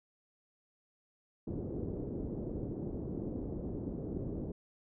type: low-pass noise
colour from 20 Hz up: white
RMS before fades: -39 dBFS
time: 1.47-4.52 s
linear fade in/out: 5 ms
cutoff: 400 Hz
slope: 24 dB/octave
effects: none